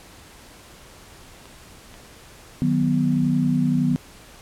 clicks, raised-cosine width 0.3 ms, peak -28 / -27 dBFS, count 2, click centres 1.456 / 1.941 s
sine chord, B major, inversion first, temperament just, 154.34 / 185.21 / 246.9 Hz, D#3 / F#3 / B3, -14 / +2 / 0 cents, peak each -22 / -24 / -20 dBFS, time 2.62-3.96 s, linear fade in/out 0 ms
effects pink hiss -46 dBFS RMS until 4.41 s + low-pass 12000 Hz 12 dB/octave

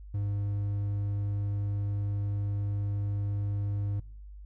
triangle tone, 101.4 Hz, G#2, 41 cents flat, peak -26 dBFS, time 0.14-4 s, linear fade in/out 5 ms, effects noise-tail reverb RT60 0.6 s tail -26 dB re dry + added 50 Hz sine -43 dBFS peak until 4.45 s

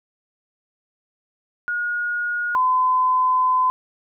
sine tone pair in turn, 1440 / 1018.2 Hz, F#6 / C6, -47 / -47 cents, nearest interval tritone, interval 600 cents, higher first, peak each -21 / -15 dBFS, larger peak second, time 1.68-2.55 / 2.55-3.7 s, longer second, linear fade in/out 0 ms, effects none

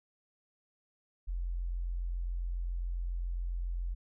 sine tone, 43.65 Hz, F1, in tune, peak -32 dBFS, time 1.27-3.95 s, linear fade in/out 20 ms, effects none

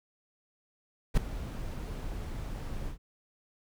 brown noise with ADSR envelope, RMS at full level -20 dBFS, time 1.14-2.98 s, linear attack 34 ms, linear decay 3 ms, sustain -17 dB, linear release 98 ms, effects none

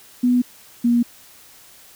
sine tone pair in turn, 246.9 / 238.2 Hz, B3 / A#3, 0 / +38 cents, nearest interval minor second, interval 62 cents, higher first, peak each -13 dBFS, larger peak neither, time 0.23-0.42 / 0.84-1.03 s, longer neither, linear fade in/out 10 ms, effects white hiss -47 dBFS RMS until 1.95 s

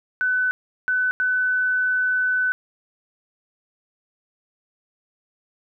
sine tone bursts at uneven times, 1504 Hz, F#6, 28 cents sharp, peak -18 dBFS, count 3, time 0.21-0.51 / 0.88-1.11 / 1.2-2.52 s, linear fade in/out 0 ms, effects none

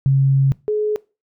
sine tone pair in turn, 136 / 423.9 Hz, C#3 / G#4, -33 / +35 cents, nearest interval octave + minor sixth, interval 1968 cents, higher second, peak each -11 / -16 dBFS, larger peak first, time 0.06-0.52 / 0.68-0.96 s, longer first, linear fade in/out 0 ms, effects noise-tail reverb RT60 0.3 s tail -22 dB re dry

